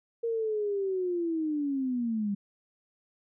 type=linear sweep; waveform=sine; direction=down; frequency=467.3 to 196.9 Hz; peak=-27 dBFS; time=0.23-2.35 s; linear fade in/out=10 ms; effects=none